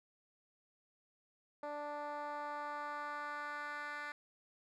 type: tone with band-pass filter sweep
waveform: 10% pulse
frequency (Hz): 293.7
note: D4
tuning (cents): 0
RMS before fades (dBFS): -43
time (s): 1.63-4.12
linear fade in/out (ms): 2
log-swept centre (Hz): 660 to 1800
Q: 1.7
effects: none